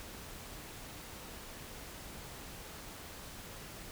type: silence
effects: pink hiss -48 dBFS RMS until 3.91 s